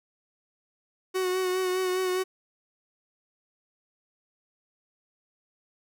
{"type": "tone with vibrato", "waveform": "45% pulse", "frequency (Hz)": 370, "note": "F#4", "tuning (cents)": 0, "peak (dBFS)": -25, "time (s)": [1.14, 2.24], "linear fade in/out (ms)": 20, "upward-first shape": "sine", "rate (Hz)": 4.9, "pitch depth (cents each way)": 26, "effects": []}